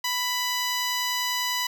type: tone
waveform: 10% pulse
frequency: 990 Hz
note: B5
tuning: 4 cents sharp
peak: -16 dBFS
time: 0.04-1.67 s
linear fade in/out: 5 ms
effects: none